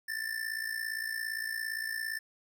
square tone with amplitude modulation, 1774 Hz, A6, 14 cents sharp, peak -31 dBFS, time 0.08-2.19 s, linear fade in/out 10 ms, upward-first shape sine, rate 57.5 Hz, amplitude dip 75%, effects 11-bit

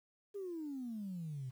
sine exponential sweep, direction down, 414.8 to 123.47 Hz, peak -39 dBFS, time 0.34-1.51 s, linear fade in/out 20 ms, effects tanh soft clip ceiling -36 dBFS + 11-bit

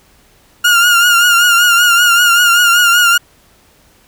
30% pulse tone with vibrato, 1415 Hz, F6, 22 cents sharp, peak -4 dBFS, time 0.64-3.18 s, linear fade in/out 10 ms, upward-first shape triangle, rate 5.2 Hz, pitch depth 56 cents each way, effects pink hiss -49 dBFS RMS until 4.07 s

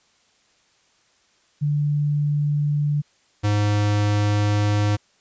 sine / square tone pair in turn, 146.83 / 103.82 Hz, D3 / G#2, 0 / 0 cents, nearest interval tritone, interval 600 cents, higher first, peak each -18 dBFS, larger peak neither, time 1.61-3.02 / 3.43-4.97 s, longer second, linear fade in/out 20 ms, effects white hiss -61 dBFS RMS until 5.2 s + resampled to 16000 Hz

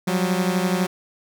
sawtooth beating tone pair, 180 / 192 Hz, F#3 / G3, -47 / -36 cents, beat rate 12 Hz, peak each -17 / -20 dBFS, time 0.07-0.87 s, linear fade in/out 10 ms, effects none

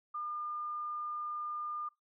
sine tone, 1207 Hz, D6, 47 cents sharp, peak -36 dBFS, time 0.14-1.89 s, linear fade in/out 10 ms, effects noise-tail reverb RT60 0.2 s tail -22 dB re dry

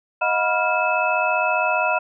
sine tone cluster, 628 / 723 / 978 / 1393 / 2604 Hz, D#5 / F#5 / B5 / F6 / E7, +16 / -40 / -17 / -5 / -22 cents, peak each -24 dBFS, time 0.21-1.99 s, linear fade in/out 10 ms, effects none

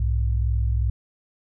sine tone pair together, 62.3 / 104.9 Hz, B1 / G#2, +16 / +18 cents, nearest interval major sixth, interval 902 cents, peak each -20 / -25 dBFS, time 0-0.9 s, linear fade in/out 5 ms, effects none

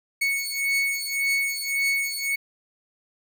40% pulse beating tone pair, 2214 / 2215.8 Hz, C#7 / C#7, -3 / -1 cents, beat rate 1.8 Hz, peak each -25 dBFS, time 0.21-2.36 s, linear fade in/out 10 ms, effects none

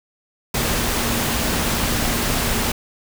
sine tone in noise, 233.1 Hz, A#3, in tune, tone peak -29 dBFS, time 0.54-2.72 s, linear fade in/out 5 ms, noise pink, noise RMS -21 dBFS, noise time 0.54-2.72 s, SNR -11 dB, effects none

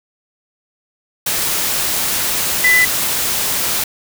sine tone in noise, 1999 Hz, B6, 20 cents sharp, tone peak -9 dBFS, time 2.64-2.85 s, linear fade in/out 5 ms, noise white, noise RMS -18 dBFS, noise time 1.26-3.84 s, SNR +6 dB, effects none

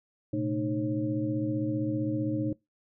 sine tone cluster, 115.6 / 131 / 221.9 / 306.5 / 540 Hz, A#2 / C3 / A3 / D#4 / C#5, -14 / +2 / +15 / -26 / -45 cents, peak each -34 / -37 / -37 / -29 / -37 dBFS, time 0.33-2.53 s, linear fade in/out 5 ms, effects noise-tail reverb RT60 0.2 s tail -24 dB re dry

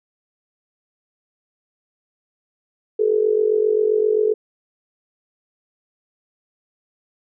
sine tone with amplitude modulation, 429.6 Hz, A4, 41 cents flat, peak -11 dBFS, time 2.99-4.34 s, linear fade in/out 10 ms, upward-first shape sine, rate 47.6 Hz, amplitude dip 80%, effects none

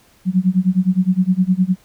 sine tone with tremolo, 185 Hz, F#3, in tune, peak -9 dBFS, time 0.25-1.76 s, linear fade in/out 50 ms, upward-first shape sine, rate 9.7 Hz, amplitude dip 95%, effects pink hiss -53 dBFS RMS until 1.84 s

